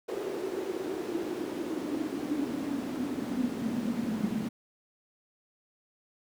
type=noise with high-pass filter sweep; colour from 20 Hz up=brown; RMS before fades=-33 dBFS; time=0.08-4.49 s; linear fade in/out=10 ms; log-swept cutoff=400 to 210 Hz; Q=7; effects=none

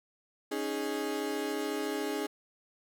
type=chord; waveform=35% pulse; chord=C# suspended second; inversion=none; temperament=equal; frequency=277.2 / 311.1 / 415.3 Hz; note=C#4 / D#4 / G#4; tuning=0 / 0 / 0 cents; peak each=-36 / -35 / -33 dBFS; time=0.51-2.27 s; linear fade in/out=10 ms; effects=none

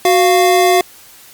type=tone pair together; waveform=square; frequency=368.8 / 698.2 Hz; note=F#4 / F5; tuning=-6 / -1 cents; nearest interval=major seventh; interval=1105 cents; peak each=-12 dBFS; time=0.05-0.81 s; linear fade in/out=2 ms; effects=white hiss -41 dBFS RMS until 1.33 s + Opus 48 kbps

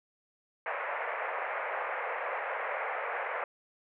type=band-pass noise; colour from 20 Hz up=pink; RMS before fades=-35 dBFS; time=0.66-3.44 s; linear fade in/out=2 ms; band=490 to 2300 Hz; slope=48 dB/octave; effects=none

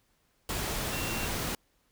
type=tone in noise; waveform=sine; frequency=2742 Hz; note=F7; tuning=32 cents flat; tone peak=-39 dBFS; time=0.92-1.26 s; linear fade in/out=2 ms; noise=pink; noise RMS=-33 dBFS; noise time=0.49-1.55 s; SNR=-9 dB; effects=pink hiss -71 dBFS RMS until 1.91 s

